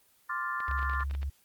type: chord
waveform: sine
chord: D minor seventh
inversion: third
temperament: equal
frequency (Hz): 1046.5 / 1174.7 / 1396.9 / 1760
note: C6 / D6 / F6 / A6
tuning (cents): 0 / 0 / 0 / 0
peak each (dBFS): -36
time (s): 0.29-1.04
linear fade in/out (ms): 10
type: clicks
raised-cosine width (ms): 0.3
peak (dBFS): -28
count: 11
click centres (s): 0.604 / 0.682 / 0.713 / 0.792 / 0.829 / 0.897 / 0.935 / 1.007 / 1.111 / 1.15 / 1.23
type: tone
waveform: sine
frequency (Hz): 69.5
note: C#2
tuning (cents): +5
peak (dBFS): -30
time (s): 0.68-1.3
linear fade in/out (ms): 10
effects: white hiss -65 dBFS RMS until 1.44 s + Opus 24 kbps